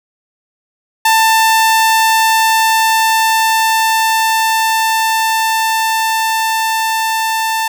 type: tone with level ramp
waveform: sawtooth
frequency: 890 Hz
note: A5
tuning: 20 cents sharp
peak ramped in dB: -4 to -10 dBFS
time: 1.05-7.68 s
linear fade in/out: 5 ms
effects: none